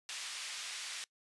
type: band-pass noise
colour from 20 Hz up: pink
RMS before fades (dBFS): -43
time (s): 0.09-1.04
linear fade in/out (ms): 0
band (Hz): 2200 to 8200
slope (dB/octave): 12
effects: noise-tail reverb RT60 0.1 s tail -23 dB re dry + resampled to 24000 Hz